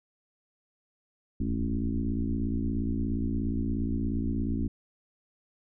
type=tone with frequency modulation; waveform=sine; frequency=146.83 Hz; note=D3; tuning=in tune; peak=-26 dBFS; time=1.4-4.68 s; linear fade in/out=5 ms; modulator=57 Hz; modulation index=2.7; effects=none